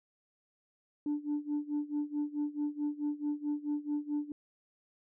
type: tone with tremolo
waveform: sine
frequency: 294.4 Hz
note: D4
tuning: 4 cents sharp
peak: -27 dBFS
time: 1.06-4.32 s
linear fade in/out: 2 ms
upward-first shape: sine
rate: 4.6 Hz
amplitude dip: 90%
effects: tanh soft clip ceiling -27 dBFS